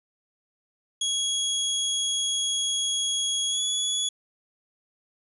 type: tone with pitch glide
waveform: 25% pulse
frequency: 3322 to 3392 Hz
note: G#7 to G#7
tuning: 0 to +36 cents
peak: -20 dBFS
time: 1.01-4.09 s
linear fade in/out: 5 ms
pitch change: +36 cents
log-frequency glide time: 3.49-3.62 s
effects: resampled to 32000 Hz